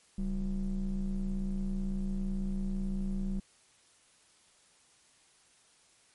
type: ring-modulated tone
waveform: triangle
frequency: 82 Hz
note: E2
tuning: 9 cents flat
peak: -25 dBFS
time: 0.18-3.4 s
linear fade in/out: 5 ms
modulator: 111 Hz
effects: white hiss -64 dBFS RMS until 6.14 s + MP3 48 kbps